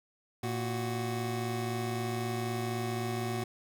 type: tone pair together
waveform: 25% pulse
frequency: 115.37 / 370 Hz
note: A#2 / F#4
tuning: -17 / 0 cents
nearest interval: octave + minor sixth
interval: 2017 cents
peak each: -30 / -32 dBFS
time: 0.43-3.44 s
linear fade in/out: 5 ms
effects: none